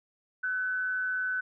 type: tone with amplitude modulation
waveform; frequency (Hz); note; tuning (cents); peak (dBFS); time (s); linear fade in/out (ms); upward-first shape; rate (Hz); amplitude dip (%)
sine; 1507; F#6; +31; -26; 0.43-1.41; 10; sine; 183; 40
effects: none